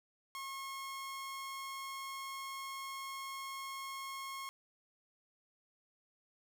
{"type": "tone", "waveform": "sawtooth", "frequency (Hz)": 1084, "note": "C#6", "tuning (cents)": -39, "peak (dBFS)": -38, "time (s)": [0.35, 4.49], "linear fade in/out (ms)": 0, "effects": []}